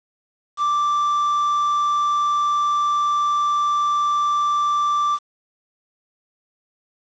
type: tone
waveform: triangle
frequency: 1174.7 Hz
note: D6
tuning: in tune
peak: -15 dBFS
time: 0.57-5.19 s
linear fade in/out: 50 ms
effects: resampled to 16000 Hz + 7-bit